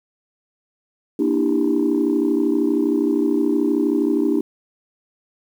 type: chord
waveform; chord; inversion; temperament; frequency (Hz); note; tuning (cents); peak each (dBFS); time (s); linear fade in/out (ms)
sine; E half-diminished seventh; second; just; 237.3 / 296.7 / 329.6 / 395.6; Bb3 / D4 / E4 / G4; +31 / +18 / 0 / +16; -23 / -18 / -21 / -22; 1.19-4.41; 5
effects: tanh soft clip ceiling -9 dBFS + 8-bit